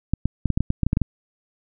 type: clicks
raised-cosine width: 5 ms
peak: -7 dBFS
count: 12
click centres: 0.136 / 0.256 / 0.457 / 0.503 / 0.575 / 0.606 / 0.704 / 0.833 / 0.866 / 0.931 / 0.971 / 1.017 s
effects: none